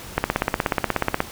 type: click train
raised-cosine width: 0.5 ms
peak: -3 dBFS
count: 18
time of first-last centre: 0.18-1.204 s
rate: 16.6 Hz
effects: pink hiss -38 dBFS RMS until 1.31 s